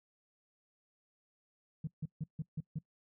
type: tone bursts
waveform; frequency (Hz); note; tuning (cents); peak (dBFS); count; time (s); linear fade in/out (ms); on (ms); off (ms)
sine; 155.56; D#3; 0; -33; 6; 1.84-2.788; 5; 33; 150
effects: noise-tail reverb RT60 0.1 s tail -22 dB re dry + tanh soft clip ceiling -30 dBFS